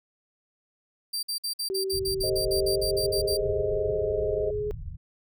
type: tone bursts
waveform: sawtooth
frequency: 4699 Hz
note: D8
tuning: in tune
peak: -25 dBFS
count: 15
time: 1.13-3.372 s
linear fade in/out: 10 ms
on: 100 ms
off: 53 ms
type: tone with pitch glide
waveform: sine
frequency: 384.4 to 419.2 Hz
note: G4 to G#4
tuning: -34 to +16 cents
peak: -27 dBFS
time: 1.7-4.71 s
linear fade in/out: 0 ms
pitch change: +150 cents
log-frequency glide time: 2.28-3.88 s
type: low-pass noise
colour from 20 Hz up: pink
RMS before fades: -36 dBFS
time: 1.92-4.97 s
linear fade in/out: 20 ms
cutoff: 150 Hz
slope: 48 dB/octave
type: chord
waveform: sine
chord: A half-diminished seventh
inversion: third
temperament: equal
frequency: 392 / 440 / 523.3 / 622.3 Hz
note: G4 / A4 / C5 / Eb5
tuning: 0 / 0 / 0 / 0 cents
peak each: -35 / -35 / -33 / -30 dBFS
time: 2.23-4.51 s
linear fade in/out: 10 ms
effects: none